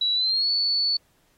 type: tone with pitch glide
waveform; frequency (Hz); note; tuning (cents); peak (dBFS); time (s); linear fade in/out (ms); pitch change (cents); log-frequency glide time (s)
sine; 3920 to 4451; B7 to C#8; -14 to +6; -20; 0.01-0.97; 5; +220; 0.14-0.5
effects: pink hiss -65 dBFS RMS until 1.37 s + AAC 48 kbps